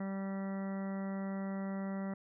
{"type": "harmonic tone", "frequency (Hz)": 194.4, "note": "G3", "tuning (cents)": -14, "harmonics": [1, 2, 3, 4, 5, 6, 7, 8, 9, 10], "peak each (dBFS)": [-36, -50, -46, -52, -55, -56, -54, -62, -61, -54], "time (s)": [0, 2.14], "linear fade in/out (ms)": 5, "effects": []}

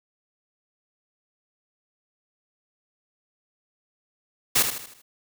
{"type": "noise with echo", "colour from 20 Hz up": "white", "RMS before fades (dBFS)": -19, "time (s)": [4.55, 4.63], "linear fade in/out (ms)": 10, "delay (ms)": 78, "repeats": 5, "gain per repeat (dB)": -7, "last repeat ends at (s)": 5.02, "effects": []}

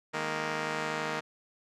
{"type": "chord", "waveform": "5% pulse", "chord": "D# suspended fourth", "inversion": "none", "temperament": "just", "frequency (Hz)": [155.56, 207.4, 233.3], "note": ["D#3", "G#3", "A#3"], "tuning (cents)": [0, -2, 2], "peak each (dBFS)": [-24, -29, -25], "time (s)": [0.13, 1.21], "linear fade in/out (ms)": 20, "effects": ["low-pass 6000 Hz 12 dB/octave"]}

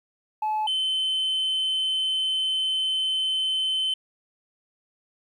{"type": "tone pair in turn", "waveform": "sine", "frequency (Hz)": [860, 3065], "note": ["A5", "G7"], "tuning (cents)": [-40, -40], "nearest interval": "octave + minor seventh", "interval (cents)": 2200, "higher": "second", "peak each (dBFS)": [-21, -20], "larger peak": "second", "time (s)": [[0.42, 0.67], [0.67, 3.94]], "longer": "second", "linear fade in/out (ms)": 5, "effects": ["tanh soft clip ceiling -21 dBFS", "10-bit"]}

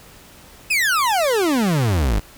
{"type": "exponential sweep", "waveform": "40% pulse", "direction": "down", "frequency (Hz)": [2635, 45.98], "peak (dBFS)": -15, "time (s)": [0.7, 2.2], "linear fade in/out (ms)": 10, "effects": ["pink hiss -45 dBFS RMS until 2.37 s"]}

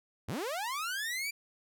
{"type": "linear sweep", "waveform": "sawtooth", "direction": "up", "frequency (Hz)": [70.9, 2368], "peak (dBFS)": -30, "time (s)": [0.28, 1.31], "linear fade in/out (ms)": 10, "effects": []}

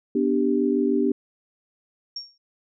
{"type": "chord", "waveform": "sine", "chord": "G major", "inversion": "first", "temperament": "equal", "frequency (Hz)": [246.9, 293.7, 392], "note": ["B3", "D4", "G4"], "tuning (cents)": [0, 0, 0], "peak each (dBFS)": -23, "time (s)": [0.15, 1.12], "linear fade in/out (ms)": 5}
{"type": "tone with exponential decay", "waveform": "sine", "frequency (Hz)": 5530, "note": "F8", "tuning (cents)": -18, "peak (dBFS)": -27, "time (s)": [2.16, 2.38], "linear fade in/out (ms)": 5, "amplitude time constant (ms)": 46}
{"effects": []}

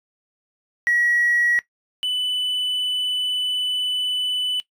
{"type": "tone pair in turn", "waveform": "triangle", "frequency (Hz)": [1916, 2992], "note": ["A#6", "F#7"], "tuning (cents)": [47, 19], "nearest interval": "minor sixth", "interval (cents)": 772, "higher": "second", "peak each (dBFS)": [-14, -19], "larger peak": "first", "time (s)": [[0.87, 1.59], [2.03, 4.6]], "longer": "second", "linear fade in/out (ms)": 0, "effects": ["noise-tail reverb RT60 0.1 s tail -18 dB re dry", "tanh soft clip ceiling -10 dBFS"]}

